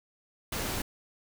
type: noise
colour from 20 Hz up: pink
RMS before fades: -33 dBFS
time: 0.52-0.82 s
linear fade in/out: 5 ms
effects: none